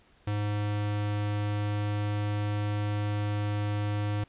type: tone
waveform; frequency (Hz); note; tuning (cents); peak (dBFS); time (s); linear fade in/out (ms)
square; 103.83; G#2; 0; -28; 0.27-4.24; 5
effects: pink hiss -62 dBFS RMS until 4.28 s + resampled to 8000 Hz